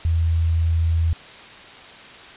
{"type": "tone", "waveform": "sine", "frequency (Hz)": 82.41, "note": "E2", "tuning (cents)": 0, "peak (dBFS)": -16, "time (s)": [0.05, 1.13], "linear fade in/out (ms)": 0, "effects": ["white hiss -41 dBFS RMS until 2.36 s", "resampled to 8000 Hz"]}